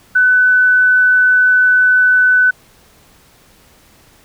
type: tone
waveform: sine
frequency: 1501 Hz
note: F#6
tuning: 24 cents sharp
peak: -7 dBFS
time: 0.15-2.51 s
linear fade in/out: 10 ms
effects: pink hiss -48 dBFS RMS until 4.24 s